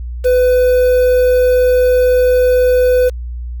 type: tone with quantisation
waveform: triangle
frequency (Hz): 501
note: B4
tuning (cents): +25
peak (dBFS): -6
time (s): 0.24-3.1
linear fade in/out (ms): 20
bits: 5
effects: added 60 Hz sine -21 dBFS peak until 3.6 s